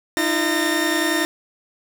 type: tone cluster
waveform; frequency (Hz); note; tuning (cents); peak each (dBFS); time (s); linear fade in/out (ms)
sawtooth; 308.1 / 338.6 / 1828; D#4 / E4 / A#6; -17 / +46 / -34; -19; 0.17-1.25; 0
effects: none